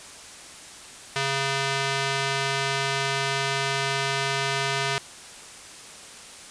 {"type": "tone with band-pass filter", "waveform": "square", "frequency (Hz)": 137.2, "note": "C#3", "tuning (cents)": -17, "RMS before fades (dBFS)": -26, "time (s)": [1.16, 4.98], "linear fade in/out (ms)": 0, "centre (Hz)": 2800, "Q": 0.6, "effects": ["white hiss -43 dBFS RMS until 6.5 s", "resampled to 22050 Hz"]}